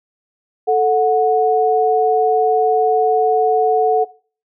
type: tone pair together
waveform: sine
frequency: 440 / 733.3 Hz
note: A4 / F#5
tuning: 0 / -16 cents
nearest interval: major sixth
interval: 884 cents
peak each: -14 dBFS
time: 0.67-4.05 s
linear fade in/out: 20 ms
effects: noise-tail reverb RT60 0.4 s tail -20 dB re dry